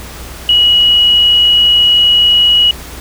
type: tone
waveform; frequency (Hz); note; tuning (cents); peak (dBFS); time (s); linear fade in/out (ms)
sine; 2913; F#7; -28; -5; 0.49-2.71; 2
effects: added 60 Hz sine -30 dBFS peak until 3 s + pink hiss -30 dBFS RMS until 3 s